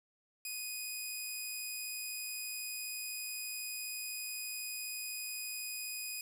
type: tone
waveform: 10% pulse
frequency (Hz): 2489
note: D#7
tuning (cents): 0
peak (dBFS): -30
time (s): 0.45-6.21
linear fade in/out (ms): 2
effects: 10-bit